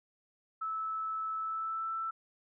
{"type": "tone with pitch glide", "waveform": "sine", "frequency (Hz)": [1307, 1328.3], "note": ["E6", "E6"], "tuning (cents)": [-15, 13], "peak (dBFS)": -33, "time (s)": [0.61, 2.11], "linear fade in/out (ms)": 10, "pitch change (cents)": 28, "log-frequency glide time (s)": [1.38, 1.93], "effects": []}